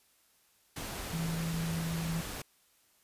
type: tone in noise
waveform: sine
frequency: 164.81 Hz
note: E3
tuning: in tune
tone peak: -32 dBFS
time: 1.13-2.21 s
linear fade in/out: 5 ms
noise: pink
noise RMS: -40 dBFS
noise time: 0.76-2.42 s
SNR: +5 dB
effects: white hiss -68 dBFS RMS until 3.03 s + resampled to 32000 Hz